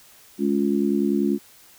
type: harmonic tone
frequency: 70.3 Hz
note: C#2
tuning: 25 cents sharp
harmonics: 3 / 4 / 5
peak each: -22 / -23 / -24 dBFS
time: 0.38-1.39 s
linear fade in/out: 50 ms
effects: white hiss -51 dBFS RMS until 1.78 s